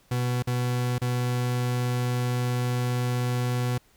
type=tone with dropouts; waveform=40% pulse; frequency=123.5 Hz; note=B2; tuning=in tune; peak=-23 dBFS; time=0.11-3.78 s; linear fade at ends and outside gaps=5 ms; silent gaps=0.425-0.472 / 0.983-1.016 s; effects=pink hiss -61 dBFS RMS until 3.96 s